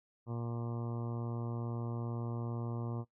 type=harmonic tone; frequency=117.7 Hz; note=A#2; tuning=17 cents sharp; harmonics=1 / 2 / 3 / 4 / 5 / 6 / 7 / 8 / 9 / 10; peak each=-37 / -43 / -46 / -49 / -53 / -55 / -56 / -55 / -54 / -58 dBFS; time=0.26-3.05 s; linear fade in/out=50 ms; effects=noise-tail reverb RT60 0.1 s tail -18 dB re dry